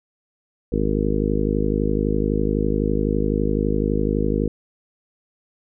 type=harmonic tone; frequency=51.91 Hz; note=G#1; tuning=in tune; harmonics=1 / 2 / 3 / 4 / 5 / 6 / 7 / 8 / 9; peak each=-24 / -30 / -27 / -26 / -26 / -28 / -29 / -28 / -27 dBFS; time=0.72-4.48 s; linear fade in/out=5 ms; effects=none